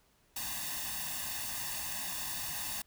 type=noise with comb filter; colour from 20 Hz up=white; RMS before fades=-38 dBFS; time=0.36-2.82 s; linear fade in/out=5 ms; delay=1.1 ms; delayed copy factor=+0.9; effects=pink hiss -69 dBFS RMS until 2.86 s